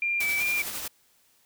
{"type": "tone with vibrato", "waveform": "sine", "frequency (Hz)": 2349, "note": "D7", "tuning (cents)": 0, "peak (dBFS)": -24, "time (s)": [0.02, 0.62], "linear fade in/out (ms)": 2, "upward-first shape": "square", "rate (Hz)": 2.6, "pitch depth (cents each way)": 30}
{"type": "noise with tremolo", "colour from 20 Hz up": "white", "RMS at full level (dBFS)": -33, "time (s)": [0.2, 0.88], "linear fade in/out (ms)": 5, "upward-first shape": "sine", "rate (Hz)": 11, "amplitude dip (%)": 35}
{"effects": ["white hiss -64 dBFS RMS until 1.45 s"]}